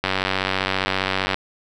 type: click train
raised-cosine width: 0.3 ms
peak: -4 dBFS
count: 125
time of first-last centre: 0.04-1.344 s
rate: 95.1 Hz
effects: none